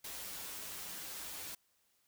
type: noise with comb filter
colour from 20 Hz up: white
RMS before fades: -45 dBFS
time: 0.04-1.55 s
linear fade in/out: 5 ms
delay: 8.5 ms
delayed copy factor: -0.7
effects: white hiss -75 dBFS RMS until 2.07 s